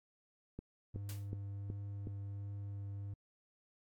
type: click train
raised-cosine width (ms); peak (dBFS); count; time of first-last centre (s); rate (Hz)
3; -31; 5; 0.59-2.071; 2.7
type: tone with vibrato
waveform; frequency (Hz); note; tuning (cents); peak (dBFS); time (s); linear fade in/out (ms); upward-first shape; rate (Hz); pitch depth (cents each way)
triangle; 100.3; G2; +40; -39; 0.94-3.14; 5; triangle; 1.4; 9
type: noise with exponential decay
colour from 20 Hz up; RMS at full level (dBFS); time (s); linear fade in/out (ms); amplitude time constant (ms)
white; -47; 1.09-1.31; 1; 46
effects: AAC 64 kbps